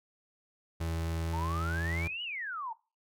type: tone with pitch glide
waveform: 35% pulse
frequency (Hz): 82.2 to 83.54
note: E2 to E2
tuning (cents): -4 to +24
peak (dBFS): -30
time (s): 0.8-2.08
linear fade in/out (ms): 10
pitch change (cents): +28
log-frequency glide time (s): 1.21-1.92
type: exponential two-way sweep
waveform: sine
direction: up then down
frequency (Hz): 870 to 2981 to 870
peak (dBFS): -35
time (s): 1.33-2.73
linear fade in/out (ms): 5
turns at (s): 2.23
effects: noise-tail reverb RT60 0.3 s tail -20 dB re dry